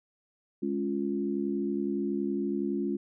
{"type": "chord", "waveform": "sine", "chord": "Db major", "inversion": "second", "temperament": "equal", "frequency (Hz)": [207.7, 277.2, 349.2], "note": ["Ab3", "Db4", "F4"], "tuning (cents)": [0, 0, 0], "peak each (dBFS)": -32, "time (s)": [0.62, 2.97], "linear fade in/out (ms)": 10, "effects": []}